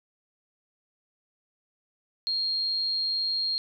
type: tone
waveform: sine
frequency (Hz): 4234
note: C8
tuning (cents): +20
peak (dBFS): -25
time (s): 2.27-3.58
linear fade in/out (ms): 0
effects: none